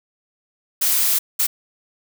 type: noise bursts at uneven times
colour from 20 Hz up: blue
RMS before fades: -18 dBFS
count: 2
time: 0.81-1.19 / 1.39-1.47 s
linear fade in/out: 10 ms
effects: none